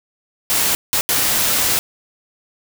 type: noise bursts at uneven times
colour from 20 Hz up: white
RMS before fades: -17 dBFS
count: 3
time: 0.5-0.75 / 0.93-1.01 / 1.09-1.79 s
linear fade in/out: 0 ms
effects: none